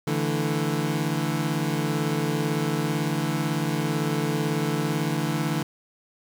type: chord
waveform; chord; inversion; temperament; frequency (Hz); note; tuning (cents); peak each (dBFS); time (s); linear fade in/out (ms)
25% pulse; D suspended second; none; equal; 146.83 / 164.81 / 220; D3 / E3 / A3; 0 / 0 / 0; -23 / -24 / -27; 0.07-5.63; 5
effects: 9-bit